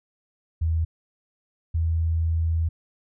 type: tone pair in turn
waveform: sine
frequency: 81.2 / 81.81 Hz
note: E2 / E2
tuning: -26 / -13 cents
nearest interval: unison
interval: 13 cents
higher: second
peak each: -20 dBFS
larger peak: neither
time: 0.61-0.85 / 1.74-2.69 s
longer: second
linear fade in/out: 10 ms
effects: none